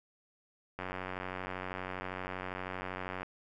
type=click train; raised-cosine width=0.5 ms; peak=-23 dBFS; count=227; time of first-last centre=0.79-3.231 s; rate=92.6 Hz; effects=none